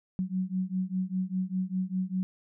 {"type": "beating tone pair", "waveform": "sine", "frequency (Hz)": [183.6, 188.6], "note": ["F#3", "F#3"], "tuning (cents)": [-13, 33], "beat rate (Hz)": 5, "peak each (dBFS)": -31, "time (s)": [0.19, 2.23], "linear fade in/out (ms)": 0, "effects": []}